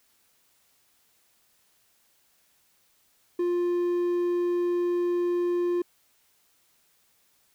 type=tone; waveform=triangle; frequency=351 Hz; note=F4; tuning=9 cents sharp; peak=-21 dBFS; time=3.39-5.82 s; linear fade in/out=5 ms; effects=white hiss -66 dBFS RMS until 7.54 s